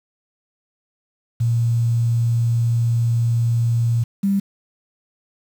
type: tone pair in turn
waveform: sine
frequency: 116.8 / 197.69 Hz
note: A#2 / G3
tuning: +4 / +15 cents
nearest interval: major sixth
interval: 911 cents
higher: second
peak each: -15 dBFS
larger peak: neither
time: 1.4-4.04 / 4.23-4.4 s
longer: first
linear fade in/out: 10 ms
effects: 7-bit